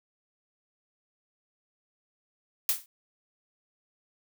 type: noise with exponential decay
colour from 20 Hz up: blue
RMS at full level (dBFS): -21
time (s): 2.69-2.86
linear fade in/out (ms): 1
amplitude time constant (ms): 36
effects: none